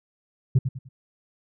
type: tone with echo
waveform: sine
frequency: 130 Hz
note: C3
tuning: 11 cents flat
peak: -11 dBFS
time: 0.55-0.59 s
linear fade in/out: 10 ms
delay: 100 ms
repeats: 3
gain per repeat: -10 dB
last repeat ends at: 0.89 s
effects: tanh soft clip ceiling -12 dBFS